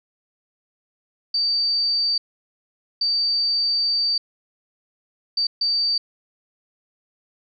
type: tone bursts at uneven times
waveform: sine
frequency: 4623 Hz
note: D8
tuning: 28 cents flat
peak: -18 dBFS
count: 4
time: 1.34-2.18 / 3.01-4.18 / 5.37-5.47 / 5.61-5.98 s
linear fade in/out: 5 ms
effects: none